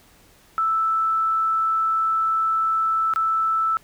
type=tone with dropouts; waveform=sine; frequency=1318.5 Hz; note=E6; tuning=in tune; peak=-18 dBFS; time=0.58-3.77 s; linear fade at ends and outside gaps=0 ms; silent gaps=3.137-3.16 s; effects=pink hiss -54 dBFS RMS until 3.83 s